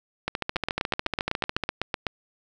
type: two click trains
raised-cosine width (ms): 0.3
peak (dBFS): -9 / -10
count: 13 / 20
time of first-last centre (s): 0.56-2.068 / 0.28-1.637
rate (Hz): 7.96 / 14
effects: none